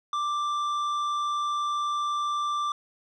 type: tone with tanh clipping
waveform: triangle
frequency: 1178 Hz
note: D6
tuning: 5 cents sharp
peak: -27 dBFS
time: 0.13-2.72 s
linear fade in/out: 2 ms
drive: 13 dB
effects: none